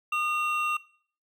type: tone pair together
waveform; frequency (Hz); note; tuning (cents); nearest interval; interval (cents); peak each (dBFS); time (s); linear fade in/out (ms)
triangle; 1219.2 / 2734; D#6 / F7; -36 / -37; octave + major second; 1399; -26; 0.12-0.77; 5
effects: noise-tail reverb RT60 0.5 s tail -19 dB re dry